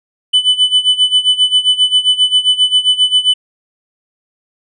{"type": "tone with tremolo", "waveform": "triangle", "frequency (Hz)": 3000, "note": "F#7", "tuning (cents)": 23, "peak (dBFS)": -4, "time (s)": [0.33, 3.34], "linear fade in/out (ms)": 10, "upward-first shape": "sine", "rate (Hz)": 7.5, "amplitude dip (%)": 85, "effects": ["resampled to 24000 Hz"]}